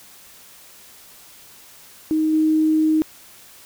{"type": "tone with level steps", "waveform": "sine", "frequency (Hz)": 312.8, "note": "D#4", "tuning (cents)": 9, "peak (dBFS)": [-16, -14], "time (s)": [2.11, 3.02], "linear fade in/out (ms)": 0, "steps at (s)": 2.33, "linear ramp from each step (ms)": 5, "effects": ["white hiss -46 dBFS RMS until 3.65 s"]}